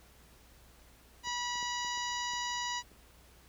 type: harmonic tone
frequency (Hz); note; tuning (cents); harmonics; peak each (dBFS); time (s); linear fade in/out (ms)
973; B5; -26; 1 / 2 / 3 / 4 / 5 / 6 / 7; -37 / -40 / -42 / -43 / -44 / -45 / -45; 1.23-2.83; 50
type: clicks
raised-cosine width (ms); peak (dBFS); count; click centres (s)
2; -41 / -42 / -37 / -40 / -42 / -42 / -46; 7; 1.273 / 1.556 / 1.628 / 1.848 / 1.975 / 2.336 / 2.917
effects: added 60 Hz sine -61 dBFS peak until 3.48 s + pink hiss -61 dBFS RMS until 3.48 s